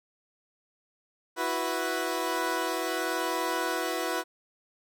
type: chord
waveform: 15% pulse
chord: E suspended second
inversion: none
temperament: equal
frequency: 329.6 / 370 / 493.9 Hz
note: E4 / F#4 / B4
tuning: 0 / 0 / 0 cents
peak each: -26 dBFS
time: 1.36-4.24 s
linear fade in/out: 50 ms
effects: none